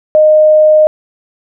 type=tone; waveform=sine; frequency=616 Hz; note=D#5; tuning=17 cents flat; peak=-3 dBFS; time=0.15-0.87 s; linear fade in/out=0 ms; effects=none